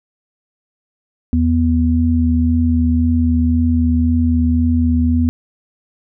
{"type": "tone pair together", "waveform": "sine", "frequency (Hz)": [81, 244.9], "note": ["E2", "B3"], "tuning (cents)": [-30, -14], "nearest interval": "octave + perfect fifth", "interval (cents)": 1916, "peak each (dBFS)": -14, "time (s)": [1.33, 5.29], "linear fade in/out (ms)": 0, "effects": []}